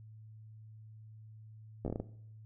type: slowing click train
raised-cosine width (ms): 2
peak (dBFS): -23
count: 7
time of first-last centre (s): 1.85-2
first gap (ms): 13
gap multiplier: 1.26
effects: noise-tail reverb RT60 0.7 s tail -17 dB re dry + added 109 Hz sine -50 dBFS peak until 2.45 s